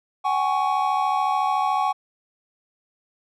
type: chord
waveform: triangle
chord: F# suspended second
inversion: none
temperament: equal with one note detuned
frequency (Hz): 756.8 / 830.6 / 1108.7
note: F#5 / G#5 / C#6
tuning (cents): +39 / 0 / 0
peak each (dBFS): -22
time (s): 0.24-1.93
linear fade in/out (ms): 20
effects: none